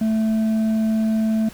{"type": "tone with hard clipping", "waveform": "sine", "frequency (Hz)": 220, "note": "A3", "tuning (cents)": 0, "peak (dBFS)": -18, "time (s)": [0.01, 1.49], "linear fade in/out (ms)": 5, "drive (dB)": 4, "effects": ["pink hiss -43 dBFS RMS until 1.53 s"]}